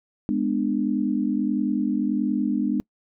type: chord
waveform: sine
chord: G# diminished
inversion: none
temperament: just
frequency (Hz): 207.7 / 249.2 / 299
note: G#3 / B3 / D4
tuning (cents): 0 / +16 / +31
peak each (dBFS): -25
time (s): 0.29-2.8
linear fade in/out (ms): 0
effects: noise-tail reverb RT60 0.1 s tail -26 dB re dry